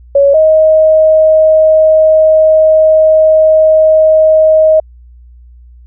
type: tone pair in turn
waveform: sine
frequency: 560 / 628.6 Hz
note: C#5 / D#5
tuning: +18 / +18 cents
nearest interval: major second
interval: 200 cents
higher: second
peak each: -3 dBFS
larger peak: neither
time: 0.15-0.34 / 0.34-4.8 s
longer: second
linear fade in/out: 5 ms
effects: added 60 Hz sine -34 dBFS peak until 5.86 s